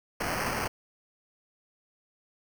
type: noise with sample-and-hold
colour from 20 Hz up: violet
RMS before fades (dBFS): -31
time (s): 0.2-0.68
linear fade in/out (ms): 10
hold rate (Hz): 3675
effects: none